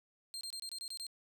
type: tone bursts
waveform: 30% pulse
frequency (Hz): 4186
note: C8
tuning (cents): 0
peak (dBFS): -38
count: 8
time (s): 0.34-1.067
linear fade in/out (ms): 0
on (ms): 69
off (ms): 25
effects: none